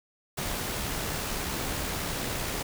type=noise with amplitude modulation; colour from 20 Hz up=pink; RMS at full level=-31 dBFS; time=0.37-2.63 s; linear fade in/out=10 ms; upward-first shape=sine; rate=71.1 Hz; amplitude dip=25%; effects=none